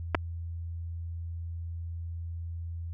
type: clicks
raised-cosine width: 0.5 ms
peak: -10 dBFS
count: 2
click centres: 0.147 / 0.15 s
effects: added 84 Hz sine -34 dBFS peak until 2.93 s